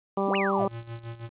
harmonic tone, 196.4 Hz, G3, 4 cents sharp, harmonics 1 / 2 / 3 / 4 / 5 / 6, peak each -29 / -28 / -31 / -32 / -34 / -34 dBFS, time 0.17-0.68 s, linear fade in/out 5 ms
sine exponential two-way sweep, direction up then down, 168.3 to 2957 to 520 Hz, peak -28 dBFS, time 0.27-0.66 s, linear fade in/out 10 ms, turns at 0.36 s
square tone with tremolo, 116 Hz, A#2, 8 cents flat, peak -34 dBFS, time 0.57-1.3 s, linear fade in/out 50 ms, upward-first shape sine, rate 6.2 Hz, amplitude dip 80%
effects resampled to 8000 Hz + 9-bit

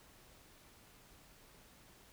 silence, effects pink hiss -62 dBFS RMS until 2.12 s

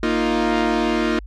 sawtooth chord, Bb suspended fourth, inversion none, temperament equal, 233.1 / 311.1 / 349.2 Hz, Bb3 / Eb4 / F4, 0 / 0 / 0 cents, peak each -18 dBFS, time 0.03-1.19 s, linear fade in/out 2 ms, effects added 50 Hz sine -33 dBFS peak until 1.26 s + low-pass 4000 Hz 12 dB/octave

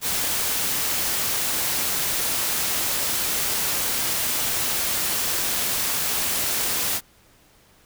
white noise, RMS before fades -24 dBFS, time 0.01-7.01 s, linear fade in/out 50 ms, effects pink hiss -56 dBFS RMS until 7.85 s

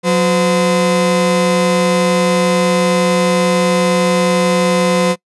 35% pulse tone pair together, 181.2 / 512.5 Hz, F#3 / C5, -36 / -36 cents, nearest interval octave + tritone, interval 1800 cents, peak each -12 dBFS, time 0.03-5.16 s, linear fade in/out 50 ms, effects noise-tail reverb RT60 0.1 s tail -24 dB re dry + resampled to 24000 Hz

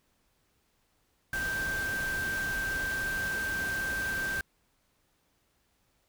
sine tone in noise, 1568 Hz, G6, in tune, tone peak -30 dBFS, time 1.33-4.41 s, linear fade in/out 2 ms, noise pink, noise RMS -39 dBFS, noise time 1.33-4.41 s, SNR +6 dB, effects pink hiss -72 dBFS RMS until 6.08 s

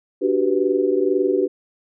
sine chord, G major seventh, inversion second, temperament equal, 293.7 / 370 / 392 / 493.9 Hz, D4 / F#4 / G4 / B4, 0 / 0 / 0 / 0 cents, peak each -24 / -20 / -20 / -24 dBFS, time 0.21-1.48 s, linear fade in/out 20 ms, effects none

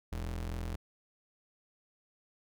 square ring-modulated tone, 61.74 Hz, B1, in tune, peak -33 dBFS, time 0.12-0.76 s, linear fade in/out 5 ms, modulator 21.9 Hz, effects none

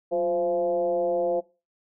sine tone with frequency modulation, 520 Hz, C5, 11 cents flat, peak -22 dBFS, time 0.11-1.41 s, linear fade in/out 20 ms, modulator 166 Hz, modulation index 0.96, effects noise-tail reverb RT60 0.3 s tail -20 dB re dry

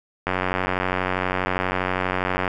click train, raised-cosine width 0.5 ms, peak -7 dBFS, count 205, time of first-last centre 0.27-2.478 s, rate 92.4 Hz, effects none

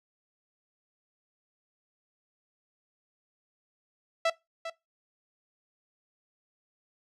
sawtooth tone with echo, 661 Hz, E5, 5 cents sharp, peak -19 dBFS, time 4.25-4.3 s, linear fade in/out 5 ms, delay 400 ms, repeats 1, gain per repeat -11 dB, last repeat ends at 4.7 s, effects noise-tail reverb RT60 0.2 s tail -20 dB re dry + low-pass 5000 Hz 12 dB/octave

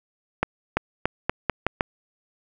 accelerating click train, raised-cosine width 0.5 ms, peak -5 dBFS, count 7, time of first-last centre 0.43-1.808 s, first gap 340 ms, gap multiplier 0.84, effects none

